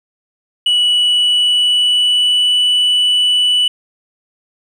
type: tone with pitch glide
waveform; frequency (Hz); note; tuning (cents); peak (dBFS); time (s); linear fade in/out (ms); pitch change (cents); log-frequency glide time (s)
sine; 2943 to 2967; F#7 to F#7; -10 to +4; -7; 0.66-3.68; 5; +14; 0.79-2.59
effects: tanh soft clip ceiling -9 dBFS + 8-bit